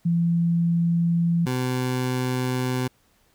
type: tone pair in turn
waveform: sine / 20% pulse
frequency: 169.5 / 127.19 Hz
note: E3 / C3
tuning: +49 / -49 cents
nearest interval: perfect fourth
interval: 498 cents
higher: first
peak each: -18 dBFS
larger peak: neither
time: 0.05-1.46 / 1.46-2.88 s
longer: second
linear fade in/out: 10 ms
effects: pink hiss -63 dBFS RMS until 3.34 s